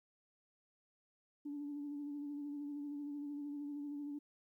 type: tone with vibrato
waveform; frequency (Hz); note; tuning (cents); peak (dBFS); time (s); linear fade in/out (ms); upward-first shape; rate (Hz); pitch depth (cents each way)
sine; 289.3; D4; -26; -40; 1.45-4.19; 10; sine; 13; 30
effects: tanh soft clip ceiling -36 dBFS + 13-bit